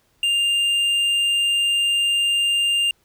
triangle tone with hard clipping, 2800 Hz, F7, 4 cents sharp, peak -18 dBFS, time 0.23-2.91 s, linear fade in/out 2 ms, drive 9 dB, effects pink hiss -63 dBFS RMS until 3.04 s

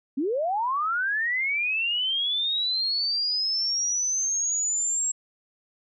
sine linear sweep, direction up, 246.9 to 7620 Hz, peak -23 dBFS, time 0.17-5.12 s, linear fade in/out 10 ms, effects none

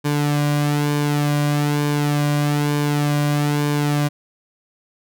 sawtooth tone with flanger, 146.5 Hz, D3, 4 cents flat, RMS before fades -19 dBFS, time 0.04-4.09 s, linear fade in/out 20 ms, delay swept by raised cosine 1.5 to 2.33 ms, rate 1.1 Hz, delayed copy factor -0.55, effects none

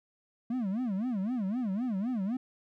triangle tone with vibrato, 220 Hz, A3, in tune, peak -27 dBFS, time 0.5-2.37 s, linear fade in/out 5 ms, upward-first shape sine, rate 3.9 Hz, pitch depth 280 cents each way, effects none

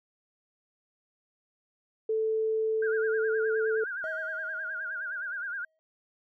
sine tone, 440 Hz, A4, in tune, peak -25 dBFS, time 2.09-3.84 s, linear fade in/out 5 ms
sine tone with vibrato, 1514 Hz, F#6, 39 cents sharp, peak -32 dBFS, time 2.82-5.65 s, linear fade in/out 5 ms, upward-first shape sine, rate 9.6 Hz, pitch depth 130 cents each way
triangle tone with exponential decay, 635 Hz, D#5, 35 cents sharp, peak -32 dBFS, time 4.04-5.79 s, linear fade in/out 0 ms, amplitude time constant 380 ms
effects none

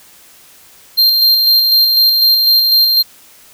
square tone with tremolo, 4181 Hz, C8, 2 cents flat, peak -7 dBFS, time 0.97-3.03 s, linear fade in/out 20 ms, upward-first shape square, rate 4 Hz, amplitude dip 30%, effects white hiss -43 dBFS RMS until 3.53 s

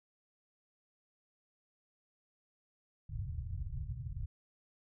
white low-pass noise, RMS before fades -40 dBFS, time 3.09-4.26 s, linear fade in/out 10 ms, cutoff 130 Hz, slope 48 dB/octave, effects none

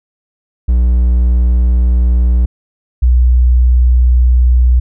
triangle / sine tone pair in turn, 60.6 / 61.52 Hz, B1 / B1, -32 / -6 cents, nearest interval unison, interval 26 cents, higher second, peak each -5 dBFS, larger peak neither, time 0.68-2.46 / 3.02-4.8 s, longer neither, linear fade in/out 10 ms, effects none

